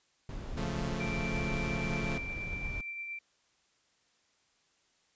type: noise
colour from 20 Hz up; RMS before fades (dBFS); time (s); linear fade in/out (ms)
brown; -39; 0.29-2.81; 2
type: chord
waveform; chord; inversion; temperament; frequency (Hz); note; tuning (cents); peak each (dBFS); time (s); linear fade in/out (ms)
sawtooth; Db augmented; none; equal; 138.59 / 174.61 / 220; Db3 / F3 / A3; 0 / 0 / 0; -34; 0.57-2.18; 5
type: tone with tremolo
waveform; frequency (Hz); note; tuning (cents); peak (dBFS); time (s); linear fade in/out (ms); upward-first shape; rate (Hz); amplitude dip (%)
sine; 2349; D7; 0; -36; 1-3.19; 5; triangle; 8.6; 35
effects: white hiss -71 dBFS RMS until 5.15 s + resampled to 16000 Hz